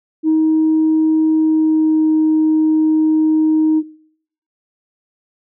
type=tone with pitch glide; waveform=sine; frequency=315.4 to 312.9 Hz; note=D#4 to D#4; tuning=+24 to +10 cents; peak=-9 dBFS; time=0.23-3.83 s; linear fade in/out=50 ms; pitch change=-14 cents; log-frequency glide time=1.3-2.11 s; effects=noise-tail reverb RT60 0.7 s tail -21 dB re dry + tanh soft clip ceiling -7 dBFS